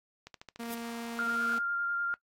click train, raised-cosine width 0.2 ms, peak -28 dBFS, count 8, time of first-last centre 0.27-0.777 s, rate 13.8 Hz
sawtooth tone, 233.1 Hz, A#3, in tune, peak -33 dBFS, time 0.59-1.59 s, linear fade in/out 10 ms
blue noise with exponential growth, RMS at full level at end -36 dBFS, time 0.62-0.74 s, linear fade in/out 2 ms, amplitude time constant 26 ms
sine tone with vibrato, 1396.9 Hz, F6, in tune, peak -29 dBFS, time 1.19-2.14 s, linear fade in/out 0 ms, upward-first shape square, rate 10 Hz, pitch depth 11 cents each way
effects noise-tail reverb RT60 0.1 s tail -21 dB re dry + AAC 48 kbps

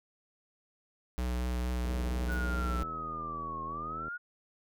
square tone with vibrato, 61.5 Hz, B1, 7 cents flat, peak -31 dBFS, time 1.18-2.83 s, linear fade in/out 0 ms, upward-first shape triangle, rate 4.3 Hz, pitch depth 20 cents each way
click train, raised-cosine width 2 ms, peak -32 dBFS, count 180, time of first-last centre 1.85-4.082 s, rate 80.2 Hz
sine linear two-way sweep, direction down then up, 1476 to 1073 to 1458 Hz, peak -36 dBFS, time 2.28-4.18 s, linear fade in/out 20 ms, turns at 3.64 s
blue noise with exponential decay, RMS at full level -48 dBFS, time 2.32-2.46 s, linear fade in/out 1 ms, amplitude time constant 29 ms
effects none

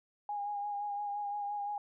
sine tone with vibrato, 819 Hz, G#5, 24 cents flat, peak -34 dBFS, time 0.29-1.78 s, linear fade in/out 2 ms, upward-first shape sine, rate 5.8 Hz, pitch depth 25 cents each way, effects none

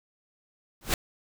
pink noise with exponential growth, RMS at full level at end -19 dBFS, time 0.81-0.94 s, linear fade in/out 2 ms, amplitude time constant 27 ms, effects none

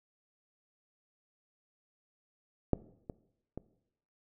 clicks, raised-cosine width 2 ms, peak -12 / -26 / -26 dBFS, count 3, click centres 2.733 / 3.098 / 3.576 s, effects noise-tail reverb RT60 0.8 s tail -19 dB re dry

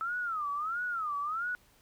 sine tone with vibrato, 1296 Hz, E6, 30 cents flat, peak -31 dBFS, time 0.01-1.55 s, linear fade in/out 0 ms, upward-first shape sine, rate 1.5 Hz, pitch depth 220 cents each way, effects pink hiss -64 dBFS RMS until 1.81 s

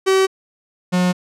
45% pulse tone pair in turn, 382.3 / 180.42 Hz, G4 / F#3, -43 / -43 cents, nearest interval octave + minor second, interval 1300 cents, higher first, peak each -12 / -14 dBFS, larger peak first, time 0.06-0.27 / 0.92-1.13 s, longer neither, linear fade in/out 20 ms, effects low-pass 9000 Hz 12 dB/octave

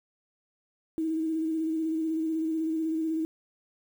sine tone with vibrato, 320 Hz, D#4, 49 cents sharp, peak -26 dBFS, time 0.98-3.25 s, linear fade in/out 0 ms, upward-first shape square, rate 16 Hz, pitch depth 23 cents each way, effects 9-bit

